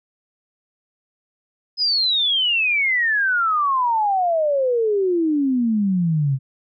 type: exponential sweep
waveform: sine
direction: down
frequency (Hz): 5100 to 130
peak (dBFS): -16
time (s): 1.77-6.39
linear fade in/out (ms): 50
effects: none